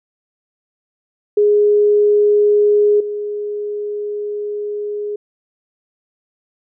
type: tone with level steps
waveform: sine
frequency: 415.3 Hz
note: G#4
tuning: in tune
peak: -9 / -20 dBFS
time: 1.37-5.16 s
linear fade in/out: 5 ms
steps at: 3 s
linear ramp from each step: 5 ms
effects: none